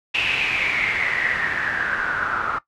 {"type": "noise with low-pass filter sweep", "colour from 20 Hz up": "white", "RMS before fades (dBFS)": -23, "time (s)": [0.14, 2.59], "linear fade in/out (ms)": 10, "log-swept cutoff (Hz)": [2700, 1300], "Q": 8.6, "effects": ["noise-tail reverb RT60 0.1 s tail -17 dB re dry"]}